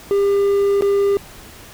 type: tone with dropouts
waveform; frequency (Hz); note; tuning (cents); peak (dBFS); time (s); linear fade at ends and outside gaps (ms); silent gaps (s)
triangle; 400; G4; +35; -11; 0.11-1.17; 0; 0.81-0.822
effects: pink hiss -40 dBFS RMS until 1.73 s